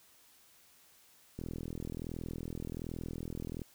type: click train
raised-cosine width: 3 ms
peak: -27 dBFS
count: 93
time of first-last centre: 1.39-3.618 s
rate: 41.3 Hz
effects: white hiss -63 dBFS RMS until 3.74 s